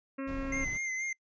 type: harmonic tone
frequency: 270.9 Hz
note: C#4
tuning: 40 cents flat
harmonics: 1 / 2 / 4 / 5 / 6 / 7 / 8 / 9 / 10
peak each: -35 / -41 / -47 / -49 / -51 / -52 / -53 / -54 / -55 dBFS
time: 0.18-0.65 s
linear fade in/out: 10 ms
type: noise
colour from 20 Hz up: brown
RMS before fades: -40 dBFS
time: 0.27-0.78 s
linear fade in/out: 10 ms
type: tone with vibrato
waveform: square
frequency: 2082 Hz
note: C7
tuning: 9 cents flat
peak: -33 dBFS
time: 0.52-1.13 s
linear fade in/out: 5 ms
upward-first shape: sine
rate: 4.2 Hz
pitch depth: 37 cents each way
effects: noise-tail reverb RT60 0.1 s tail -25 dB re dry + resampled to 16000 Hz